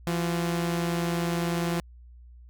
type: tone pair together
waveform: sawtooth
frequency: 169.9 / 360 Hz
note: F3 / F#4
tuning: -47 / -47 cents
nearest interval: octave + minor second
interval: 1300 cents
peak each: -22 / -31 dBFS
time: 0.07-1.8 s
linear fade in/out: 0 ms
effects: added 60 Hz sine -46 dBFS peak until 2.49 s